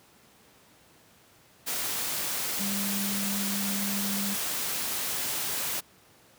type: tone in noise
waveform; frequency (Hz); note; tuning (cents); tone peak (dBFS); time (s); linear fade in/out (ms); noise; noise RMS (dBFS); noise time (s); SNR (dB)
sine; 199.8; G3; +33; -31; 2.59-4.35; 20; white; -31; 1.66-5.81; -3
effects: pink hiss -58 dBFS RMS until 6.38 s + high-pass 100 Hz 12 dB/octave